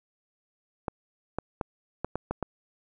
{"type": "clicks", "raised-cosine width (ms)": 1, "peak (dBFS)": -15, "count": 7, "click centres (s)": [0.882, 1.386, 1.612, 2.046, 2.156, 2.31, 2.427], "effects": []}